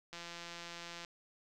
click train, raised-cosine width 0.2 ms, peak -29 dBFS, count 158, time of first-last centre 0.13-1.048 s, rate 171 Hz, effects none

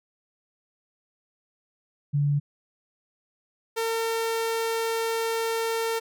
sine / sawtooth tone pair in turn, 144.2 / 454.1 Hz, D3 / A#4, -31 / -45 cents, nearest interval octave + minor sixth, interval 1986 cents, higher second, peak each -20 / -21 dBFS, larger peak first, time 2.13-2.4 / 3.76-6 s, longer second, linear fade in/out 20 ms, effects none

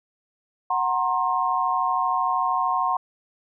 sine tone cluster, 740 / 932 / 1065 Hz, F#5 / A#5 / C6, 0 / -1 / +30 cents, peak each -25 / -26 / -23 dBFS, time 0.7-2.97 s, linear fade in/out 5 ms, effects none

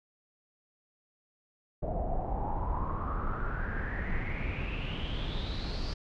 brown noise with low-pass filter sweep, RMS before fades -33 dBFS, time 1.82-5.94 s, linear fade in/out 10 ms, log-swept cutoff 630 to 4800 Hz, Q 8.2, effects none

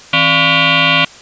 sine tone with frequency modulation, 161.4 Hz, E3, 36 cents flat, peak -8 dBFS, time 0.13-1.05 s, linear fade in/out 5 ms, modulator 428 Hz, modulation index 7.7, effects white hiss -37 dBFS RMS until 1.21 s + resampled to 16000 Hz

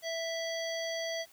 harmonic tone, 659.3 Hz, E5, in tune, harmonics 1 / 3 / 5 / 7 / 9, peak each -35 / -40 / -42 / -43 / -45 dBFS, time 0.02-1.26 s, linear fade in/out 50 ms, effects white hiss -60 dBFS RMS until 1.32 s

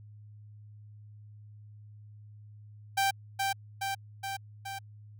sawtooth tone with echo, 784 Hz, G5, in tune, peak -21 dBFS, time 2.97-3.11 s, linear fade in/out 10 ms, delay 420 ms, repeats 4, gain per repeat -3 dB, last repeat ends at 4.79 s, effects added 105 Hz sine -48 dBFS peak until 5.19 s

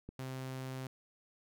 click, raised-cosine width 3 ms, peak -32 dBFS, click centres 0.09 s
sawtooth tone, 130.81 Hz, C3, in tune, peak -36 dBFS, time 0.19-0.87 s, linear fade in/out 2 ms
effects none

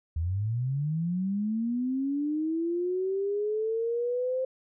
sine linear sweep, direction up, 76.8 to 523.3 Hz, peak -26 dBFS, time 0.16-4.45 s, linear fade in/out 5 ms, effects none

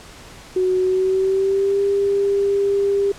sine tone with pitch glide, 370 to 398.9 Hz, F#4 to G4, 0 to +30 cents, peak -15 dBFS, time 0.56-3.12 s, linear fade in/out 5 ms, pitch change +130 cents, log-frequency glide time 0.81-1.81 s, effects pink hiss -41 dBFS RMS until 3.18 s + low-pass 9000 Hz 12 dB/octave

